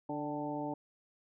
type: harmonic tone with a mistuned harmonic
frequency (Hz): 147.2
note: D3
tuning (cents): +4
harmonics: 1 / 2 / 3 / 4 / 5 / 6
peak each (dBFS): -46 / -38 / -46 / -42 / -44 / -42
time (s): 0.09-0.74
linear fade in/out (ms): 5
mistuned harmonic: 5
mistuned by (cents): +60
effects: none